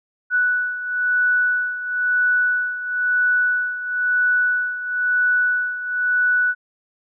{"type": "beating tone pair", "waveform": "sine", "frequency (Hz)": [1480, 1481], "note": ["F#6", "F#6"], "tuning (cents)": [0, 1], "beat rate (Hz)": 1, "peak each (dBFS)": [-18, -23], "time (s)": [0.3, 6.55], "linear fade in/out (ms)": 50, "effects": []}